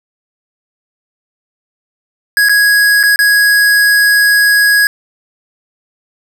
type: tone with dropouts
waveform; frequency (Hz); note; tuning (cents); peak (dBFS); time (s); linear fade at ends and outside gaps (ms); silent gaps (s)
square; 1661.2; G#6; 0; -7; 2.37-4.87; 1; 2.487-2.494 / 3.03-3.036 / 3.16-3.19
effects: none